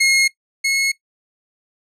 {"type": "tone pair in turn", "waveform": "sawtooth", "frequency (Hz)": [2155, 2176], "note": ["C#7", "C#7"], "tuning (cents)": [-49, -33], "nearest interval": "unison", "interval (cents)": 16, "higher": "second", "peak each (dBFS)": [-9, -12], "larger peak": "first", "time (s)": [[0, 0.28], [0.64, 0.92]], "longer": "neither", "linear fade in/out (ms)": 10, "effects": ["noise-tail reverb RT60 0.1 s tail -18 dB re dry", "low-pass 10000 Hz 12 dB/octave"]}